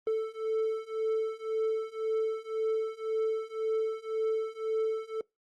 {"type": "beating tone pair", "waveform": "triangle", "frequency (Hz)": [440, 441.9], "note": ["A4", "A4"], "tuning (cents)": [0, 7], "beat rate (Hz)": 1.9, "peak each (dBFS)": [-30, -29], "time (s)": [0.07, 5.21], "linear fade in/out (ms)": 2, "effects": ["noise-tail reverb RT60 0.2 s tail -25 dB re dry", "Opus 32 kbps"]}